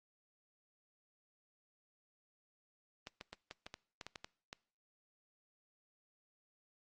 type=clicks; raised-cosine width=0.2 ms; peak=-28 dBFS; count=11; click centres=3.071 / 3.211 / 3.33 / 3.511 / 3.665 / 3.741 / 4.012 / 4.066 / 4.158 / 4.245 / 4.529 s; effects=noise-tail reverb RT60 0.5 s tail -23 dB re dry + Opus 24 kbps